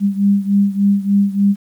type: beating tone pair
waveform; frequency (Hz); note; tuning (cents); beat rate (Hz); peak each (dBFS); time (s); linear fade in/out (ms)
sine; 198.9 / 202.3; G3 / G#3; +25 / -45; 3.4; -13 / -16; 0-1.56; 50
effects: 8-bit